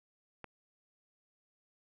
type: click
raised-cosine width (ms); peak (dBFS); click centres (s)
0.5; -29; 0.443
effects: none